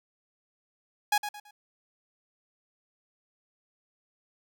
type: tone with echo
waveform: sawtooth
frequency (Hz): 830.6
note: G#5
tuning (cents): 0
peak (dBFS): -18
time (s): 1.12-1.18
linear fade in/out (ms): 5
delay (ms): 110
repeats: 3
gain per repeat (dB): -10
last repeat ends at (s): 1.51
effects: none